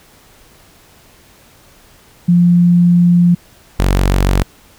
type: tone pair in turn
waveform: sine / sawtooth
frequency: 174.61 / 46.92 Hz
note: F3 / F#1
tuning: 0 / +25 cents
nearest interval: octave + major seventh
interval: 2275 cents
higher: first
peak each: -6 dBFS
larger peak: neither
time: 2.28-3.35 / 3.79-4.43 s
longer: first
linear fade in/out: 10 ms
effects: pink hiss -46 dBFS RMS until 4.78 s